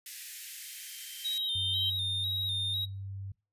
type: high-pass noise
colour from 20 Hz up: white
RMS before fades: -43 dBFS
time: 0.06-1.38 s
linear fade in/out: 2 ms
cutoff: 1700 Hz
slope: 48 dB/octave
type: tone with exponential growth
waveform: sine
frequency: 3136 Hz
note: G7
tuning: in tune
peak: -28 dBFS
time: 0.29-1.9 s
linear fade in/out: 5 ms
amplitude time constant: 350 ms
type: tone with vibrato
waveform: triangle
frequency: 3729 Hz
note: A#7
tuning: in tune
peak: -29 dBFS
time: 1.24-2.86 s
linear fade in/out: 20 ms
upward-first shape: square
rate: 2 Hz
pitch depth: 42 cents each way
type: tone with pitch glide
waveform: sine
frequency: 94.9 to 97.62 Hz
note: F#2 to G2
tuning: +44 to -7 cents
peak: -37 dBFS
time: 1.55-3.32 s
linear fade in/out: 5 ms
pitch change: +49 cents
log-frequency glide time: 1.66-2.82 s
effects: noise-tail reverb RT60 0.3 s tail -24 dB re dry + resampled to 32000 Hz